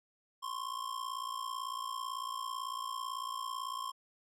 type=ring-modulated tone; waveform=square; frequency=1064 Hz; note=C6; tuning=29 cents sharp; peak=-35 dBFS; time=0.42-3.92 s; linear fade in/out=20 ms; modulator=29 Hz; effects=low-pass 12000 Hz 12 dB/octave